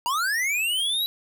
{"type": "linear sweep", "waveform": "square", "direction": "up", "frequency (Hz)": [921, 3951], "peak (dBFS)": -23, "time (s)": [0.06, 1.06], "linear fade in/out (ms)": 0, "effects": ["9-bit"]}